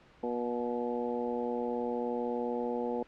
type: harmonic tone with a mistuned harmonic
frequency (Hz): 120.6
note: B2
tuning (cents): -41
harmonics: 2 / 3 / 4 / 5 / 6 / 7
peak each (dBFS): -36 / -39 / -34 / -44 / -43 / -40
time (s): 0.23-3.03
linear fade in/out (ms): 5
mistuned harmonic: 7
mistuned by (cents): +25
effects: pink hiss -59 dBFS RMS until 3.07 s + low-pass 3000 Hz 12 dB/octave